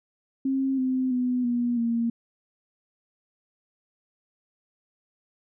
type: tone with pitch steps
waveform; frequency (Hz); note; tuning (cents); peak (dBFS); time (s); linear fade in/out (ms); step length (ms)
sine; 267.8 / 258.5 / 249.6 / 240.9 / 232.6; C4 / C4 / B3 / B3 / A#3; +40 / -21 / +19 / -43 / -4; -22; 0.45-2.1; 5; 330
effects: none